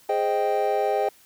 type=chord; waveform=triangle; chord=Ab major seventh; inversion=none; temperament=equal; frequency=415.3 / 523.3 / 622.3 / 784 Hz; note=Ab4 / C5 / Eb5 / G5; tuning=0 / 0 / 0 / 0 cents; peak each=-24 / -26 / -25 / -23 dBFS; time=0.09-1.09 s; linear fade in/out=5 ms; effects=white hiss -55 dBFS RMS until 1.25 s